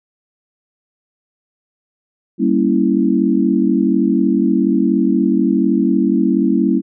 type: chord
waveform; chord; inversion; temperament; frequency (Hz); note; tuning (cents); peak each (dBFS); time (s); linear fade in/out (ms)
sine; G diminished seventh; none; equal; 196 / 233.1 / 277.2 / 329.6; G3 / Bb3 / Db4 / Fb4; 0 / 0 / 0 / 0; -17; 2.38-6.82; 50
effects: none